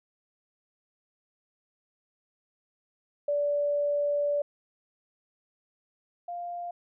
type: tone pair in turn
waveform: sine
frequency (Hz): 580 / 699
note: D5 / F5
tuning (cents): -22 / +1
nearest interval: minor third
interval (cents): 323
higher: second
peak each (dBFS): -24 / -33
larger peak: first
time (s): 3.28-4.42 / 6.28-6.71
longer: first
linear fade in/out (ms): 5
effects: none